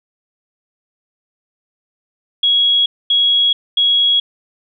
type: tone bursts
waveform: sine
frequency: 3323 Hz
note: G#7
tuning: in tune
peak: -10 dBFS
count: 3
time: 2.43-4.2 s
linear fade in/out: 5 ms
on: 430 ms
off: 240 ms
effects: none